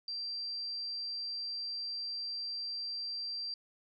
sine tone, 4710 Hz, D8, 4 cents sharp, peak -36 dBFS, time 0.08-3.54 s, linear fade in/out 2 ms, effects none

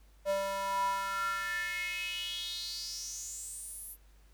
square tone with high-pass filter sweep, 196 Hz, G3, in tune, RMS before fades -36 dBFS, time 0.25-3.97 s, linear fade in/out 50 ms, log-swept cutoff 610 to 12000 Hz, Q 6.5, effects added 50 Hz sine -57 dBFS peak until 4.33 s + pink hiss -68 dBFS RMS until 4.33 s

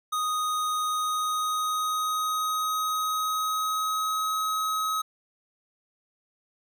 square tone with pitch glide, 1244.5 to 1272.9 Hz, D#6 to D#6, 0 to +39 cents, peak -26 dBFS, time 0.12-5.02 s, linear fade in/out 10 ms, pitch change +39 cents, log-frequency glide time 0.79-4.37 s, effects none

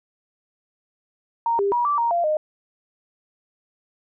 sine tone with pitch steps, 928 / 399.5 / 961 / 1164 / 935 / 690 / 614 Hz, A#5 / G4 / B5 / D6 / A#5 / F5 / D#5, -8 / +33 / -48 / -16 / +5 / -21 / -23 cents, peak -18 dBFS, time 1.46-2.37 s, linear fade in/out 2 ms, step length 130 ms, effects none

